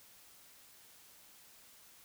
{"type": "silence", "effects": ["white hiss -60 dBFS RMS until 2.04 s"]}